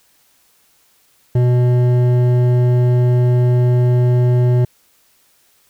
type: tone with hard clipping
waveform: sine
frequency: 123.47 Hz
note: B2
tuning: in tune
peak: -12 dBFS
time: 1.35-4.65 s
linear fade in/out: 5 ms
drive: 10 dB
effects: white hiss -56 dBFS RMS until 5.69 s